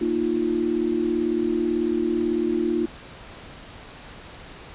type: chord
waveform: sine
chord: Bb suspended fourth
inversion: none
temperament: equal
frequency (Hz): 233.1 / 311.1 / 349.2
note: Bb3 / Eb4 / F4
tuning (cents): 0 / 0 / 0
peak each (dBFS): -27 / -25 / -23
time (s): 0.01-2.86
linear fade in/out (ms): 5
effects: pink hiss -42 dBFS RMS until 4.74 s + resampled to 8000 Hz